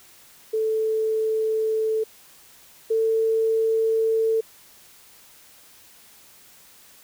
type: tone pair in turn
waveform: sine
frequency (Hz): 439.2 / 446.4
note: A4 / A4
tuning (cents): -3 / +25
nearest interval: unison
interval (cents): 28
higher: second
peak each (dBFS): -20 / -18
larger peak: second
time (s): 0.53-2.04 / 2.9-4.41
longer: neither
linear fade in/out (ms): 10
effects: white hiss -51 dBFS RMS until 7.03 s